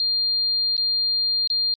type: tone with dropouts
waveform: sine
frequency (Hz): 4200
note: C8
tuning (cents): +6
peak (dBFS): -19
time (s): 0-1.74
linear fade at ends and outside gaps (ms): 1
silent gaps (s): 0.767-0.778 / 1.474-1.501
effects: Opus 48 kbps